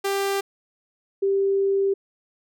sawtooth / sine tone pair in turn, 395 / 392.8 Hz, G4 / G4, +13 / +4 cents, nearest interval unison, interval 9 cents, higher first, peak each -18 dBFS, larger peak neither, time 0.04-0.41 / 1.22-1.94 s, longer second, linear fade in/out 10 ms, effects none

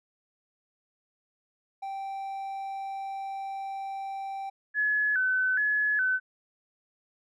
triangle tone, 781 Hz, G5, 7 cents flat, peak -31 dBFS, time 1.82-4.5 s, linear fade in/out 10 ms
sine tone with vibrato, 1605 Hz, G6, 40 cents sharp, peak -23 dBFS, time 4.74-6.2 s, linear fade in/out 50 ms, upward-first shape square, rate 1.2 Hz, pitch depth 100 cents each way
effects none

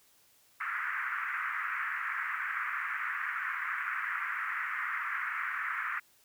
pink band-pass noise, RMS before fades -35 dBFS, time 0.6-6 s, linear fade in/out 10 ms, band 1200 to 2100 Hz, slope 48 dB/octave, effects white hiss -65 dBFS RMS until 6.24 s

